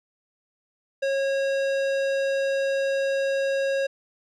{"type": "tone with tanh clipping", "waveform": "sine", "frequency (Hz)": 546, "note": "C#5", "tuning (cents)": -26, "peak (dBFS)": -24, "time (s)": [1.02, 3.87], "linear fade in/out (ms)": 10, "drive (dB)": 17, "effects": []}